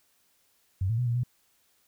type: tone with pitch steps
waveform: sine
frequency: 94.3 / 113.6 / 123.7 / 118.6 / 123.3 Hz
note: F#2 / A#2 / B2 / A#2 / B2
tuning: +33 / -44 / +3 / +30 / -2 cents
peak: -24 dBFS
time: 0.81-1.235 s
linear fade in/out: 5 ms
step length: 85 ms
effects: white hiss -68 dBFS RMS until 1.87 s